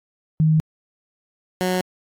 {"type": "tone pair in turn", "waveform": ["sine", "15% pulse"], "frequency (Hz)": [157, 183.34], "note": ["D#3", "F#3"], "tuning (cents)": [16, -16], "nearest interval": "minor third", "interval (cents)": 268, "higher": "second", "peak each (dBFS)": -13, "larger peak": "neither", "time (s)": [[0.4, 0.6], [1.61, 1.81]], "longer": "neither", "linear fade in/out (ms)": 0, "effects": ["AAC 48 kbps"]}